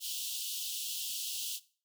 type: high-pass noise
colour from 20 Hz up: pink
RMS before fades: -38 dBFS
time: 0-1.6 s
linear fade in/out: 50 ms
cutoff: 2800 Hz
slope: 96 dB/octave
effects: noise-tail reverb RT60 0.4 s tail -18 dB re dry